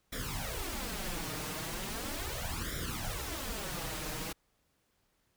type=noise with flanger; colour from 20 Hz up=pink; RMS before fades=-38 dBFS; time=0.12-4.33 s; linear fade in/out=10 ms; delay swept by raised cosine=0.55 to 6.55 ms; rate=0.38 Hz; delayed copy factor=+0.85; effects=pink hiss -75 dBFS RMS until 5.36 s